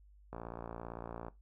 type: click train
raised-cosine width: 1 ms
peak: -29 dBFS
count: 56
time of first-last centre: 0.33-1.283 s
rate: 57.7 Hz
effects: noise-tail reverb RT60 0.2 s tail -18 dB re dry + added 50 Hz sine -58 dBFS peak until 1.41 s